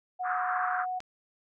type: tone with pitch glide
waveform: sine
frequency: 732 to 736.7 Hz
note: F#5 to F#5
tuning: -19 to -8 cents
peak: -30 dBFS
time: 0.19-1 s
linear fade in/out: 20 ms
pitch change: +11 cents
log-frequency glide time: 0.82-0.89 s
type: band-pass noise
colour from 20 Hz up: white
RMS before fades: -32 dBFS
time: 0.23-0.86 s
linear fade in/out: 50 ms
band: 1100 to 1500 Hz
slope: 48 dB/octave
type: click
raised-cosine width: 0.2 ms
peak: -23 dBFS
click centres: 1.004 s
effects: none